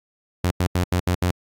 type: tone bursts at uneven times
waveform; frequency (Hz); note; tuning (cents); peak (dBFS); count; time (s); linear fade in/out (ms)
sawtooth; 89.7; F2; +47; -14; 6; 0.44-0.51 / 0.6-0.67 / 0.75-0.84 / 0.92-1 / 1.07-1.15 / 1.22-1.31; 5
effects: AAC 64 kbps